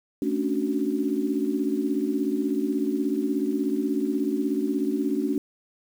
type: chord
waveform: sine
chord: D major seventh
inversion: second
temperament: equal with one note detuned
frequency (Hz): 220 / 277.2 / 293.7 / 372.8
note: A3 / C#4 / D4 / F#4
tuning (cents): 0 / 0 / 0 / +13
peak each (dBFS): -30 / -27 / -27 / -30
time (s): 0.22-5.38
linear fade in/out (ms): 2
effects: 8-bit